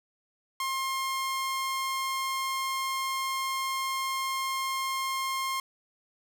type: tone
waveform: sawtooth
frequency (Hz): 1065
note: C6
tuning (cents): +30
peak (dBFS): -25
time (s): 0.6-5.6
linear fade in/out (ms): 2
effects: none